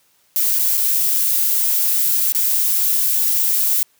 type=noise with dropouts; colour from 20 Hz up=violet; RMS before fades=-17 dBFS; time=0.36-3.83 s; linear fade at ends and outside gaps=0 ms; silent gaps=0.589-0.594 / 0.77-0.776 / 2.322-2.348 s; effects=white hiss -59 dBFS RMS until 3.99 s + high-pass 80 Hz 12 dB/octave